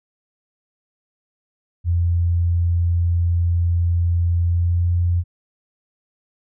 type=tone with pitch glide; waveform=sine; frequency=86 to 87.25 Hz; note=F2 to F2; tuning=-26 to -1 cents; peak=-15 dBFS; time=1.84-5.24 s; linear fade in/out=50 ms; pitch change=+25 cents; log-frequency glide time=4.45-4.93 s; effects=none